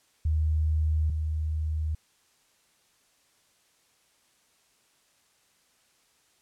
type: tone pair in turn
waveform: sine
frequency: 77.78 / 77.78 Hz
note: D#2 / D#2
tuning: 0 / 0 cents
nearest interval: unison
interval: 0 cents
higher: neither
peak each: -22 / -26 dBFS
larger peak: first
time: 0.25-1.1 / 1.1-1.95 s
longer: neither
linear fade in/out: 5 ms
effects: white hiss -66 dBFS RMS until 6.41 s + low-pass 10000 Hz 12 dB/octave